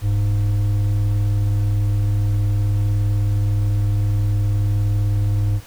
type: tone pair together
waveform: triangle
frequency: 40.52 / 102.1 Hz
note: E1 / G#2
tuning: -29 / -29 cents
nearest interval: octave + major third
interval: 1600 cents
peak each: -22 / -14 dBFS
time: 0.01-5.61 s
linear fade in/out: 50 ms
effects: pink hiss -44 dBFS RMS until 5.66 s